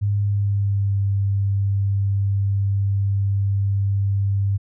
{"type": "tone with pitch glide", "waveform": "sine", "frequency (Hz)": [101.8, 99.13], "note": ["G#2", "G2"], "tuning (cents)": [-34, 20], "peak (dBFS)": -17, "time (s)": [0.01, 4.58], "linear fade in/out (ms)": 20, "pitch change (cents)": -46, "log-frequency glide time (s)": [0.19, 1], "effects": []}